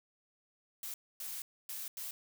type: noise bursts at uneven times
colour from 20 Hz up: blue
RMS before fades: -42 dBFS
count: 4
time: 0.83-0.94 / 1.2-1.42 / 1.69-1.88 / 1.97-2.11 s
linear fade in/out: 2 ms
effects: none